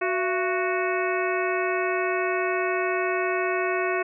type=harmonic tone with a mistuned harmonic; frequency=369.4 Hz; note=F#4; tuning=3 cents flat; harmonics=1 / 2 / 3 / 4 / 5 / 6 / 7; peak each=-26 / -29 / -31 / -32 / -33 / -34 / -34 dBFS; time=0.01-4.03 s; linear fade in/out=10 ms; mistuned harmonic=2; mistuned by=-150 cents; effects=none